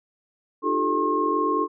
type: tone cluster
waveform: sine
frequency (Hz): 304.4 / 352.6 / 391.6 / 436.9 / 1074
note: D#4 / F4 / G4 / A4 / C6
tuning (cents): -38 / +17 / -2 / -12 / +45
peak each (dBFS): -27 / -29 / -30 / -27 / -23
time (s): 0.62-1.68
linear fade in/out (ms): 50
effects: none